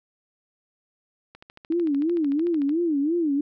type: click train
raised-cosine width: 0.3 ms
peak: -28 dBFS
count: 19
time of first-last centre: 1.35-2.693 s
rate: 13.4 Hz
type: tone with vibrato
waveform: sine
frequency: 311.1 Hz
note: D#4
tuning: in tune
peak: -20 dBFS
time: 1.7-3.41 s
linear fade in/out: 5 ms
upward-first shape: sine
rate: 2.9 Hz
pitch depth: 200 cents each way
effects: none